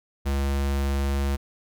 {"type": "tone", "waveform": "square", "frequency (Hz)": 69.3, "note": "C#2", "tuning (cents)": 0, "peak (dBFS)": -23, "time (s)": [0.25, 1.37], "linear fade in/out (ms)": 20, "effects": []}